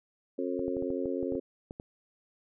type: harmonic tone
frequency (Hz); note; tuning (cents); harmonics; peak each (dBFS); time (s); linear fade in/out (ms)
89.9; F#2; -49; 3 / 4 / 5 / 6; -34 / -35 / -36 / -37; 0.38-1.4; 10
type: clicks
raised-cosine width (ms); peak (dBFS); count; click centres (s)
2; -27; 11; 0.594 / 0.681 / 0.768 / 0.824 / 0.904 / 1.057 / 1.229 / 1.322 / 1.353 / 1.709 / 1.799
effects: none